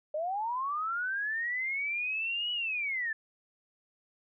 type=linear two-way sweep; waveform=sine; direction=up then down; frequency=589 to 2949 to 1732 Hz; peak=-30 dBFS; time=0.14-3.13 s; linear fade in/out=5 ms; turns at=2.52 s; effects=none